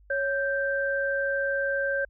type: tone pair together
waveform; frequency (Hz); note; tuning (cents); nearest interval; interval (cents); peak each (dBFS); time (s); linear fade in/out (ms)
sine; 554.4 / 1568.1; C#5 / G6; 0 / 0; octave + tritone; 1800; -27; 0.1-2.05; 5
effects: added 50 Hz sine -53 dBFS peak until 2.09 s